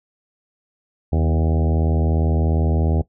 harmonic tone with a mistuned harmonic, 80 Hz, D#2, 49 cents sharp, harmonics 1 / 2 / 3 / 4 / 5 / 6 / 7 / 8 / 9 / 10, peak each -17 / -23 / -27 / -29 / -31 / -33 / -34 / -35 / -36 / -37 dBFS, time 1.12-3.02 s, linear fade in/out 10 ms, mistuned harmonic 2, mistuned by -31 cents, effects noise-tail reverb RT60 0.1 s tail -17 dB re dry

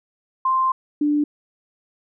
sine tone pair in turn, 1046.5 / 294.9 Hz, C6 / D4, 0 / +7 cents, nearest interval octave + minor seventh, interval 2193 cents, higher first, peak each -16 dBFS, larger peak neither, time 0.45-0.72 / 1.01-1.24 s, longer first, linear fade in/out 5 ms, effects none

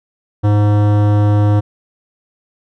sine tone with hard clipping, 103.83 Hz, G#2, in tune, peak -11 dBFS, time 0.43-1.61 s, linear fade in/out 20 ms, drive 17 dB, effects none

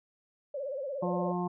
sine tone with vibrato, 550 Hz, C#5, 14 cents flat, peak -33 dBFS, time 0.54-1.32 s, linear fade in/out 5 ms, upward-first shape sine, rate 17 Hz, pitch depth 120 cents each way
harmonic tone, 177.9 Hz, F3, 32 cents sharp, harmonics 1 / 2 / 4 / 5 / 6, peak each -32 / -35 / -38 / -39 / -40 dBFS, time 1.02-1.48 s, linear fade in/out 10 ms
effects none

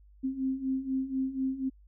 sine beating tone pair, 261.6 / 265.7 Hz, C4 / C4, 0 / +27 cents, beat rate 4.1 Hz, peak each -34 / -30 dBFS, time 0.23-1.7 s, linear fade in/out 20 ms, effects added 50 Hz sine -54 dBFS peak until 1.87 s

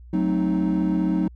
triangle chord, F# diminished seventh, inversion none, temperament equal, 185 / 220 / 261.6 / 311.1 Hz, F#3 / A3 / C4 / Eb4, 0 / 0 / 0 / 0 cents, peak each -20 / -26 / -26 / -21 dBFS, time 0.13-1.28 s, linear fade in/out 5 ms, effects tanh soft clip ceiling -10 dBFS + added 60 Hz sine -41 dBFS peak until 1.35 s

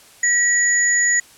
sine tone pair together, 1925 / 6860 Hz, B6 / A8, -45 / -45 cents, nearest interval octave + minor seventh, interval 2200 cents, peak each -16 / -17 dBFS, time 0.23-1.2 s, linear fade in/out 5 ms, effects white hiss -47 dBFS RMS until 1.37 s + low-pass 11000 Hz 12 dB/octave

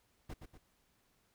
brown noise with echo, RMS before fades -43 dBFS, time 0.29-0.34 s, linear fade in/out 10 ms, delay 120 ms, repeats 2, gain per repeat -6 dB, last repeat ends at 0.58 s, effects pink hiss -74 dBFS RMS until 1.34 s

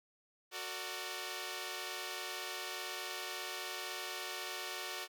5% pulse chord, Gb augmented, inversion none, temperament equal with one note detuned, 370 / 455 / 587.3 Hz, Gb4 / Bb4 / D5, 0 / -42 / 0 cents, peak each -32 / -34 / -34 dBFS, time 0.51-5.08 s, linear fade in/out 50 ms, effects none

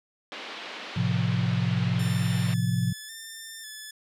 white band-pass noise, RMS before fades -39 dBFS, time 0.32-2.54 s, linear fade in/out 0 ms, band 230 to 3700 Hz, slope 24 dB/octave
sine chord, F major, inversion first, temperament equal, 110 / 130.81 / 174.61 Hz, A2 / C3 / F3, 0 / 0 / 0 cents, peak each -27 dBFS, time 0.96-2.93 s, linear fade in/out 10 ms
10% pulse tone with vibrato, 1760 Hz, A6, in tune, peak -30 dBFS, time 1.99-3.91 s, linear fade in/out 5 ms, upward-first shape square, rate 0.91 Hz, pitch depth 31 cents each way
effects none

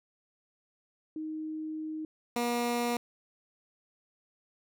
sine / 15% pulse tone pair in turn, 312.3 / 239.4 Hz, D#4 / A#3, +7 / +46 cents, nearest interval perfect fourth, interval 461 cents, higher first, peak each -34 / -22 dBFS, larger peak second, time 1.16-2.05 / 2.36-2.97 s, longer first, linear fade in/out 2 ms, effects none

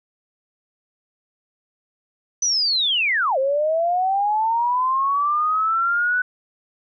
sine linear two-way sweep, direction down then up, 6060 to 521 to 1498 Hz, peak -17 dBFS, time 2.42-6.22 s, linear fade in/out 5 ms, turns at 3.38 s, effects none

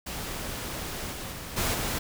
pink noise with level steps, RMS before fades -35 / -37 / -39 / -27 / -30 dBFS, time 0.06-1.99 s, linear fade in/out 10 ms, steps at 1.11 / 1.31 / 1.56 / 1.73 s, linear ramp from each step 20 ms, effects none

